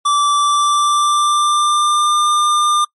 square tone with pitch glide, 1164 to 1200.9 Hz, D6 to D6, -16 to +38 cents, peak -12 dBFS, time 0.05-2.85 s, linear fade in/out 10 ms, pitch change +54 cents, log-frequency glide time 0.34-2.2 s, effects noise-tail reverb RT60 0.1 s tail -26 dB re dry + MP3 48 kbps

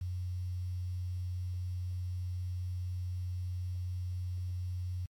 sine tone with quantisation, 90.4 Hz, F#2, 40 cents flat, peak -34 dBFS, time 0.01-5.06 s, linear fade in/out 5 ms, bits 10, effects AAC 64 kbps

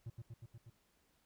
triangle tone with echo, 115.3 Hz, A#2, 19 cents flat, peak -40 dBFS, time 0.06-0.1 s, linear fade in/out 5 ms, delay 120 ms, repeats 5, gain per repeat -2 dB, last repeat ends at 0.7 s, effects pink hiss -75 dBFS RMS until 1.25 s

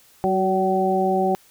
harmonic tone with a mistuned harmonic, 190 Hz, F#3, 46 cents sharp, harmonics 1 / 2 / 3 / 4, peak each -24 / -22 / -26 / -21 dBFS, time 0.24-1.35 s, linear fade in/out 0 ms, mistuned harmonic 2, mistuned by -29 cents, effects white hiss -54 dBFS RMS until 1.5 s

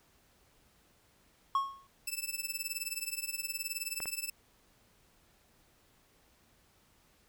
triangle tone with exponential decay, 1094 Hz, C#6, 23 cents flat, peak -22 dBFS, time 1.55-1.87 s, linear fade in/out 2 ms, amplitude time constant 69 ms
10% pulse tone with tremolo, 2637 Hz, E7, in tune, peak -23 dBFS, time 2.07-4.3 s, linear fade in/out 5 ms, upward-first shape triangle, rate 19 Hz, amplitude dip 95%
clicks, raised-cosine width 0.5 ms, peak -26 dBFS, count 2, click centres 4.003 / 4.057 s
effects pink hiss -67 dBFS RMS until 7.28 s

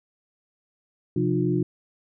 sine tone cluster, 130.9 / 175.9 / 304.7 / 356.9 Hz, C3 / F3 / D#4 / F4, +1 / +13 / -36 / +38 cents, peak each -26 dBFS, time 1.16-1.63 s, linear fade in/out 5 ms, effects none

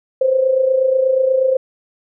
sine tone with amplitude modulation, 523.3 Hz, C5, in tune, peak -9 dBFS, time 0.21-1.57 s, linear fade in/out 5 ms, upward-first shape sine, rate 28.3 Hz, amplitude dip 60%, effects none

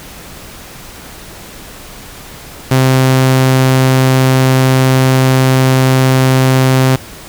sawtooth tone, 130.81 Hz, C3, in tune, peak -3 dBFS, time 2.71-6.96 s, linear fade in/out 5 ms, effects pink hiss -32 dBFS RMS until 7.28 s

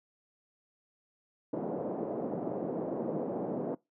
white band-pass noise, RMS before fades -35 dBFS, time 1.53-3.75 s, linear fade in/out 5 ms, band 170 to 590 Hz, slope 24 dB/octave, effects noise-tail reverb RT60 0.2 s tail -22 dB re dry

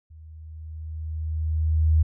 sine tone with level ramp, 78.8 Hz, D#2, 23 cents sharp, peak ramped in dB -43 to -14 dBFS, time 0.1-2.03 s, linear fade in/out 10 ms, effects none

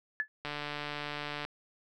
sine tone with exponential decay, 1726 Hz, A6, 34 cents flat, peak -24 dBFS, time 0.2-0.28 s, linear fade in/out 0 ms, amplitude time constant 16 ms
click train, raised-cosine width 0.3 ms, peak -21 dBFS, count 148, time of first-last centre 0.45-1.45 s, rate 147 Hz
effects none

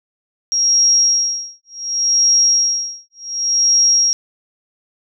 sine tone with tremolo, 5610 Hz, F8, 7 cents sharp, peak -9 dBFS, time 0.52-4.13 s, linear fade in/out 0 ms, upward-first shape sine, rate 0.68 Hz, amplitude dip 100%, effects none

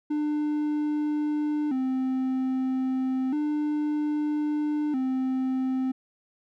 triangle tone with vibrato, 279.2 Hz, C#4, 13 cents sharp, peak -22 dBFS, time 0.1-5.92 s, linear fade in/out 10 ms, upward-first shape square, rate 0.31 Hz, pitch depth 120 cents each way, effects none

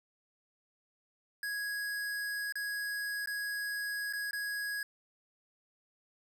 square tone with dropouts, 1661.2 Hz, G#6, in tune, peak -35 dBFS, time 1.43-4.83 s, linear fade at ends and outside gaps 2 ms, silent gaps 2.524-2.555 / 3.259-3.273 / 4.127-4.134 / 4.31-4.331 s, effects none

